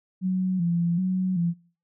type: tone with vibrato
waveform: sine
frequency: 178.2 Hz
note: F3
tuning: 35 cents sharp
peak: -21 dBFS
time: 0.21-1.54 s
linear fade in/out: 50 ms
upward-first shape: square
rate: 1.3 Hz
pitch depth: 71 cents each way
effects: noise-tail reverb RT60 0.4 s tail -21 dB re dry